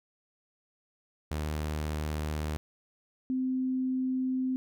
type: tone pair in turn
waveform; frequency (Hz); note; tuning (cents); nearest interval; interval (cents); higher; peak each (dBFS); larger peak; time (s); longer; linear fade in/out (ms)
sawtooth / sine; 76.3 / 258.4; D#2 / C4; -33 / -21; octave + major sixth; 2112; second; -27; neither; 1.31-2.57 / 3.3-4.56; neither; 0
effects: none